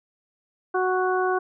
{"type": "harmonic tone", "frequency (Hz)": 370, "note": "F#4", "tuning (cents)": 0, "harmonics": [1, 2, 3, 4], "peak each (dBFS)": [-23, -26, -28, -29], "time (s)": [0.74, 1.39], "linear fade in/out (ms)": 10, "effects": []}